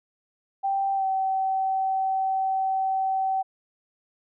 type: tone with pitch glide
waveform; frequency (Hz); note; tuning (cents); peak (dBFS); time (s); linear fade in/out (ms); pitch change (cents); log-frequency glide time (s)
sine; 783 to 766.4; G5 to G5; -2 to -39; -22; 0.63-3.43; 20; -37; 0.95-1.05
effects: none